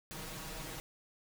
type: noise with comb filter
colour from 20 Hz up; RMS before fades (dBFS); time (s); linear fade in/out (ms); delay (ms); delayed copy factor
pink; -44; 0.11-0.8; 0; 6.3; +0.8
effects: none